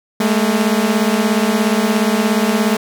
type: beating tone pair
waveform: sawtooth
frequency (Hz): 207.7 / 224.7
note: G#3 / A3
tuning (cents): 0 / +37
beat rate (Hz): 17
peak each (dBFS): -12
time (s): 0.2-2.77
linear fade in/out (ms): 5
effects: none